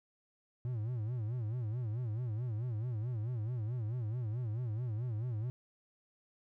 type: tone with vibrato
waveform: triangle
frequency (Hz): 115.4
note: A#2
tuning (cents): -17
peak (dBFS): -32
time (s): 0.65-5.5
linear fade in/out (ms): 0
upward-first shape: sine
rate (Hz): 4.6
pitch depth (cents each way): 170
effects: none